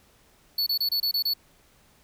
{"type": "tone bursts", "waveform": "square", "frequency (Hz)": 4435, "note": "C#8", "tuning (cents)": 0, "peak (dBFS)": -23, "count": 7, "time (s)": [0.58, 1.337], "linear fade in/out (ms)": 5, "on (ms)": 85, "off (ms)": 27, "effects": ["pink hiss -60 dBFS RMS until 2.03 s"]}